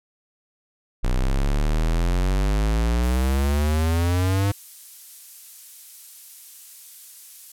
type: exponential sweep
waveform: square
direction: up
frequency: 30.16 to 101.5 Hz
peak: -19 dBFS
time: 1.03-4.52 s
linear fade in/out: 10 ms
type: noise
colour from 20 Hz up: violet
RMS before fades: -38 dBFS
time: 3.03-7.52 s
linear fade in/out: 5 ms
effects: low-pass 12000 Hz 12 dB/octave